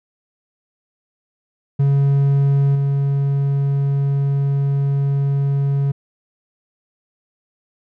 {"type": "tone with level steps", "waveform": "triangle", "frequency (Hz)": 139.5, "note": "C#3", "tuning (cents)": 11, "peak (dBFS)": [-10, -13], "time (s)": [1.79, 5.92], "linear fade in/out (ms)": 10, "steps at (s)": 2.75, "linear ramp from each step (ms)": 5, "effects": []}